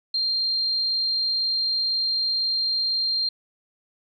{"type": "tone", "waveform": "sine", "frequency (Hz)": 4186, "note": "C8", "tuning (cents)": 0, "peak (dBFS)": -21, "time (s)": [0.14, 3.29], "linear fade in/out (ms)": 5, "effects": []}